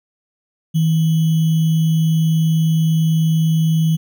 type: tone with sample-and-hold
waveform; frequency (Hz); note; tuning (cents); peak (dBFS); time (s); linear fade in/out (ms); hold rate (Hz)
sine; 160.6; E3; -45; -12; 0.74-3.97; 20; 3150
effects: none